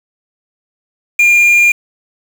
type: tone with quantisation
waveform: triangle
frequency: 2406 Hz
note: D7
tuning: 41 cents sharp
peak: -4 dBFS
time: 1.19-1.72 s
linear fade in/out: 5 ms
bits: 4
effects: none